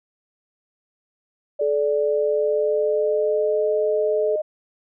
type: tone with pitch glide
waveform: sine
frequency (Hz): 584 to 614.5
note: D5 to D#5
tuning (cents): -10 to -22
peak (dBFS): -21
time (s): 1.59-4.42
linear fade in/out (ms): 10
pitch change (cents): +88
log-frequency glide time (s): 1.79-3.71
type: tone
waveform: sine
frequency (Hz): 431.7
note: A4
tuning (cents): -33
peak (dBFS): -20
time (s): 1.61-4.36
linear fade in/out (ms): 5
effects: none